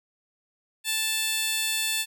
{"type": "tone with high-pass filter", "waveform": "15% pulse", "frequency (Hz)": 880, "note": "A5", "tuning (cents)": 0, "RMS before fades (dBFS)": -27, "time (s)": [0.84, 2.06], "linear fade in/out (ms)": 50, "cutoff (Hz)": 3600, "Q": 0.77, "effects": []}